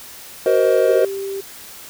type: chord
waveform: triangle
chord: C half-diminished seventh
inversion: second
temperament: just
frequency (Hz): 376.7 / 470.9 / 523.3 / 627.9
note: Gb4 / Bb4 / C5 / Eb5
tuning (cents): +31 / +18 / 0 / +16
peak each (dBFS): -17 / -15 / -15 / -17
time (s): 0.46-1.05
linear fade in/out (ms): 2
type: tone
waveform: sine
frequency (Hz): 392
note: G4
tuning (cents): 0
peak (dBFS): -23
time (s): 0.86-1.41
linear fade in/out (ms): 10
effects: white hiss -38 dBFS RMS until 1.89 s